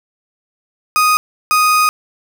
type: tone bursts at uneven times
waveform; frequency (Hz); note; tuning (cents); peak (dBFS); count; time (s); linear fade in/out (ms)
35% pulse; 1244.5; D#6; 0; -8; 2; 0.96-1.17 / 1.51-1.89; 0
effects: none